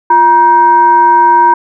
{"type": "tone with frequency modulation", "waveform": "sine", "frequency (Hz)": 950, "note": "A#5", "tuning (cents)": 33, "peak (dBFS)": -3, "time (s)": [0.1, 1.54], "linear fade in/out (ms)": 5, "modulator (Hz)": 601, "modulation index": 0.4, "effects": []}